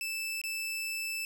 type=tone with dropouts; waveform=sawtooth; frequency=2637 Hz; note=E7; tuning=in tune; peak=-30 dBFS; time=0.01-1.25 s; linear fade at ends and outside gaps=1 ms; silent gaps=0.415-0.438 s; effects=none